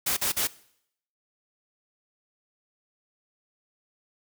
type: noise bursts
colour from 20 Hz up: white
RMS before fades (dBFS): -26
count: 3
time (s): 0.06-0.474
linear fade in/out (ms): 10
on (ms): 110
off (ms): 42
effects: noise-tail reverb RT60 0.7 s tail -20 dB re dry